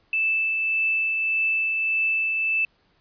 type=tone with tremolo; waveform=sine; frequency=2637 Hz; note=E7; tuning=in tune; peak=-19 dBFS; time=0.13-2.65 s; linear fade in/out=2 ms; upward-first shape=triangle; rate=1.7 Hz; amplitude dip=30%; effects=pink hiss -64 dBFS RMS until 3 s + resampled to 11025 Hz